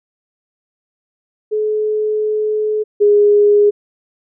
sine tone pair in turn, 427.6 / 413 Hz, A4 / G#4, -49 / -10 cents, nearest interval minor second, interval 61 cents, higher first, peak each -14 / -7 dBFS, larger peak second, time 1.51-2.84 / 3-3.71 s, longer first, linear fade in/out 20 ms, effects none

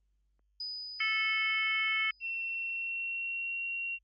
sine tone with exponential decay, 4978 Hz, D#8, in tune, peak -35 dBFS, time 0.6-2.9 s, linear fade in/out 5 ms, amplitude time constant 500 ms
harmonic tone, 438.1 Hz, A4, 7 cents flat, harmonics 3 / 4 / 5 / 6 / 7, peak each -39 / -40 / -29 / -42 / -37 dBFS, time 1-2.11 s, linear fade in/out 5 ms
sine tone with pitch glide, 2707 to 2745 Hz, E7 to F7, +45 to -31 cents, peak -33 dBFS, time 2.2-3.99 s, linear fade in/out 50 ms, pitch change +24 cents, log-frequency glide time 2.45-3.63 s
effects added 50 Hz sine -70 dBFS peak until 4.03 s + Opus 24 kbps

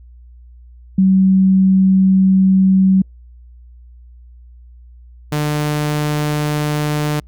sine / sawtooth tone pair in turn, 190 / 149.42 Hz, F#3 / D3, +46 / +30 cents, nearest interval major third, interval 416 cents, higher first, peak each -8 / -12 dBFS, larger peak first, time 0.98-3.02 / 5.32-7.2 s, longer first, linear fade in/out 5 ms, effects added 60 Hz sine -38 dBFS peak until 7.27 s + Opus 48 kbps

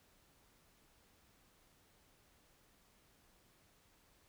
silence, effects pink hiss -70 dBFS RMS until 4.28 s

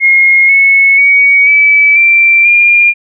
sine tone with pitch steps, 2149 / 2198 / 2248 / 2299 / 2352 / 2405 Hz, C7 / C#7 / C#7 / D7 / D7 / D7, +46 / -15 / +24 / -37 / +2 / +41 cents, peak -3 dBFS, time 0-2.94 s, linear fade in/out 50 ms, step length 490 ms, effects none

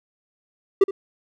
triangle tone with echo, 391.4 Hz, G4, 3 cents flat, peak -8 dBFS, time 0.81-0.84 s, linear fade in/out 5 ms, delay 70 ms, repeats 1, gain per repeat -14 dB, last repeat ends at 0.91 s, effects none

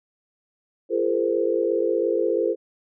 sine tone cluster, 343.6 / 412.4 / 458.3 / 515 Hz, F4 / G#4 / A#4 / C5, -28 / -12 / -29 / -28 cents, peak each -25 dBFS, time 0.89-2.56 s, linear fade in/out 50 ms, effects none

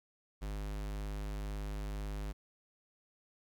square tone, 51 Hz, G#1, 31 cents flat, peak -38 dBFS, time 0.41-2.33 s, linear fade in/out 20 ms, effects 12-bit

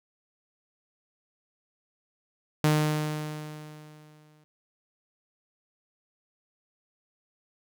sawtooth tone with exponential decay, 152.4 Hz, D#3, 36 cents flat, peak -15 dBFS, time 2.64-4.44 s, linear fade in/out 0 ms, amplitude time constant 390 ms, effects none

